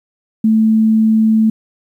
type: tone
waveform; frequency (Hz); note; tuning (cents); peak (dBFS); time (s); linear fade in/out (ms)
sine; 220; A3; 0; -8; 0.44-1.5; 5
effects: 8-bit